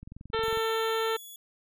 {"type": "click train", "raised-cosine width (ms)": 5, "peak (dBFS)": -31, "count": 13, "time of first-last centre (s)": [0.03, 0.573], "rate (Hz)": 22.1}
{"type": "harmonic tone", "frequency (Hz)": 447.3, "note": "A4", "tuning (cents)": 28, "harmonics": [1, 2, 3, 4, 5, 6, 7, 8, 9], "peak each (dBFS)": [-28, -35, -33, -38, -43, -45, -40, -41, -44], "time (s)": [0.33, 1.17], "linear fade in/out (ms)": 10}
{"type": "tone", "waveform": "5% pulse", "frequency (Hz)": 3400, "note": "G#7", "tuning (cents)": 40, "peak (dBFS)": -36, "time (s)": [0.43, 1.36], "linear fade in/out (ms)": 2}
{"effects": []}